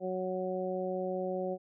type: harmonic tone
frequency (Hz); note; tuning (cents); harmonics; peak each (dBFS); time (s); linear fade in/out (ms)
185; F#3; 0; 1 / 2 / 3 / 4; -39 / -36 / -35 / -41; 0-1.58; 50
effects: none